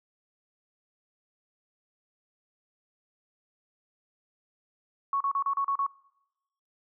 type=tone bursts; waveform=sine; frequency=1108.7 Hz; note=C#6; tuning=in tune; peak=-24 dBFS; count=7; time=5.13-5.865 s; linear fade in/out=2 ms; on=75 ms; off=35 ms; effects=noise-tail reverb RT60 0.9 s tail -24 dB re dry

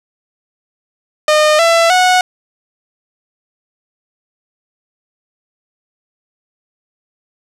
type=tone with pitch steps; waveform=sawtooth; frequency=610 / 669.1 / 733.8 Hz; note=D#5 / E5 / F#5; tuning=-34 / +26 / -15 cents; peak=-4 dBFS; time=1.28-2.21 s; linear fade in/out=2 ms; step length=310 ms; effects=low-pass 8000 Hz 12 dB/octave + 7-bit

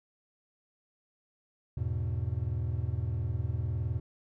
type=chord; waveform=triangle; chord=E major; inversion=none; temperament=equal; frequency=82.41 / 103.83 / 123.47 Hz; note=E2 / G#2 / B2; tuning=0 / 0 / 0 cents; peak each=-32 dBFS; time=1.77-4 s; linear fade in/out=5 ms; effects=none

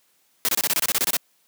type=noise bursts; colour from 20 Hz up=white; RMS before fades=-21 dBFS; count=12; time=0.45-1.168 s; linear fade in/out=0 ms; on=36 ms; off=26 ms; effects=white hiss -64 dBFS RMS until 1.47 s + high-pass 150 Hz 12 dB/octave

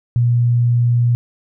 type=tone; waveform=sine; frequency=120 Hz; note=B2; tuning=49 cents flat; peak=-11 dBFS; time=0.16-1.15 s; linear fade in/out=0 ms; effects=none

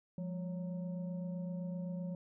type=tone with frequency modulation; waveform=sine; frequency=174.61 Hz; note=F3; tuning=in tune; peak=-37 dBFS; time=0.18-2.15 s; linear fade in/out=2 ms; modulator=377 Hz; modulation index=0.56; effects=none

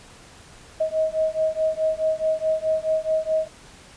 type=beating tone pair; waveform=sine; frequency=630 / 634.7 Hz; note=D#5 / D#5; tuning=+21 / +34 cents; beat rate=4.7 Hz; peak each=-23 dBFS; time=0.8-3.48 s; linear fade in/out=10 ms; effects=pink hiss -47 dBFS RMS until 3.96 s + resampled to 22050 Hz

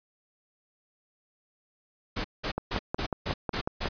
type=noise bursts; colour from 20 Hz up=pink; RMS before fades=-31 dBFS; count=7; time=2.16-3.888 s; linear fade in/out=10 ms; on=84 ms; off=190 ms
type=click train; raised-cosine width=1 ms; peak=-15 dBFS; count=8; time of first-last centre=2.58-3.857 s; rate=5.48 Hz
effects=resampled to 11025 Hz

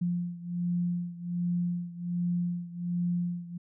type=beating tone pair; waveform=sine; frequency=174.61 / 175.91 Hz; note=F3 / F3; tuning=0 / +13 cents; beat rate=1.3 Hz; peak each=-30 / -33 dBFS; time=0.01-3.58 s; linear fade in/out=10 ms; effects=none

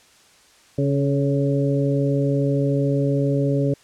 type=harmonic tone with a mistuned harmonic; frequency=139.6 Hz; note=C#3; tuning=13 cents sharp; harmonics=1 / 2 / 3 / 4; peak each=-20 / -23 / -25 / -26 dBFS; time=0.78-3.74 s; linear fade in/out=5 ms; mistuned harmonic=3; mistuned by=+27 cents; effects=white hiss -53 dBFS RMS until 3.83 s + low-pass 8000 Hz 12 dB/octave

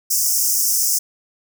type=high-pass noise; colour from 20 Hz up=pink; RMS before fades=-18 dBFS; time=0.1-0.99 s; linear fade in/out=10 ms; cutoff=5200 Hz; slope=96 dB/octave; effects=none

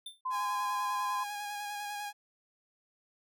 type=tone with exponential decay; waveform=square; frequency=3565 Hz; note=A7; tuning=22 cents sharp; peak=-38 dBFS; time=0.06-0.21 s; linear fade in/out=5 ms; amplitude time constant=32 ms
type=tone; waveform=sine; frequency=1026 Hz; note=C6; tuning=34 cents flat; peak=-31 dBFS; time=0.25-1.24 s; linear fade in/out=10 ms
type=tone with vibrato; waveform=sawtooth; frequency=824 Hz; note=G#5; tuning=14 cents flat; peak=-33 dBFS; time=0.3-2.13 s; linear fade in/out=50 ms; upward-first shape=square; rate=10 Hz; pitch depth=16 cents each way
effects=none

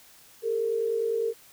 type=tone pair together; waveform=sine; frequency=407.2 / 457.1 Hz; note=G#4 / A#4; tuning=-34 / -34 cents; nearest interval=major second; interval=200 cents; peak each=-31 / -25 dBFS; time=0.42-1.34 s; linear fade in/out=50 ms; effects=white hiss -54 dBFS RMS until 1.52 s

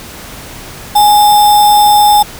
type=tone with sample-and-hold; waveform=sine; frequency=831 Hz; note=G#5; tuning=1 cent sharp; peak=-3 dBFS; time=0.95-2.23 s; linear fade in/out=10 ms; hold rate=4410 Hz; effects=pink hiss -29 dBFS RMS until 2.39 s

